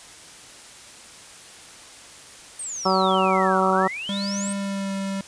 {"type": "exponential two-way sweep", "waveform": "sine", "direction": "down then up", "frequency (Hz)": [8840, 1190, 8840], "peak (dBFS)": -29, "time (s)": [2.59, 4.53], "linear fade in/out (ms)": 5, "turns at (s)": 3.67}
{"type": "harmonic tone", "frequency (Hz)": 189.1, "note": "F#3", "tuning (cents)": 38, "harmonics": [1, 2, 3, 4, 5, 6, 7], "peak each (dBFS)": [-25, -25, -25, -25, -25, -25, -25], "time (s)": [2.85, 3.88], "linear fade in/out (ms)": 10}
{"type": "tone with pitch glide", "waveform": "square", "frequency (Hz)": [199, 195.13], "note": ["G3", "G3"], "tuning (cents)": [26, -8], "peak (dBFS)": -26, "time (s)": [4.09, 5.21], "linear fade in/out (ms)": 2, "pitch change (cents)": -34, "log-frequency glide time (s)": [4.52, 4.93]}
{"effects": ["white hiss -44 dBFS RMS until 5.27 s", "resampled to 22050 Hz"]}